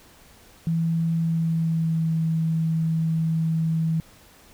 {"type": "tone with pitch glide", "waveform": "sine", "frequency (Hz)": [164.81, 161.7], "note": ["E3", "E3"], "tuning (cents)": [0, -33], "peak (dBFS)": -20, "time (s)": [0.67, 4], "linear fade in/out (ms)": 0, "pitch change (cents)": -33, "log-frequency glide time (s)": [1.16, 2.12], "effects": ["pink hiss -52 dBFS RMS until 4.53 s"]}